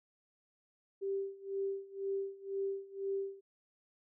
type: tone with tremolo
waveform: sine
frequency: 392 Hz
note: G4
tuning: in tune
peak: -32 dBFS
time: 1.01-3.41 s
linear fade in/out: 20 ms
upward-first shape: sine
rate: 2 Hz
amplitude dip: 90%
effects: none